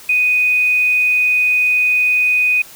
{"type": "tone", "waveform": "sine", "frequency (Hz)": 2490, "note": "D#7", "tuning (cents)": 1, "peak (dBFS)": -11, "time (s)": [0.09, 2.62], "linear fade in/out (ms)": 5, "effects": ["white hiss -39 dBFS RMS until 2.75 s"]}